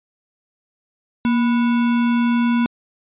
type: tone with sample-and-hold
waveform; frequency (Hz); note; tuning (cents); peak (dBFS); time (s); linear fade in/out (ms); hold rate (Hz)
sine; 236.1; A#3; +22; -14; 1.25-2.66; 0; 1225
effects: resampled to 8000 Hz